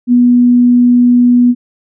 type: tone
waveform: sine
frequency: 244.2 Hz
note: B3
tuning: 19 cents flat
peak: -4 dBFS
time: 0.07-1.55 s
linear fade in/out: 50 ms
effects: none